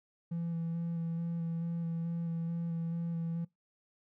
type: tone with vibrato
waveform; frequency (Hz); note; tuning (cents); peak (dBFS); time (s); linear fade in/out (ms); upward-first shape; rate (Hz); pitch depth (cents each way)
triangle; 167.5; E3; +28; -30; 0.31-3.45; 10; square; 2.3; 13
effects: noise-tail reverb RT60 0.2 s tail -25 dB re dry + tanh soft clip ceiling -27 dBFS